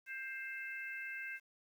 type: harmonic tone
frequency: 527 Hz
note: C5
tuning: 12 cents sharp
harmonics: 3 / 4 / 5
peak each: -44 / -46 / -48 dBFS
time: 0.06-1.4 s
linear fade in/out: 50 ms
effects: 11-bit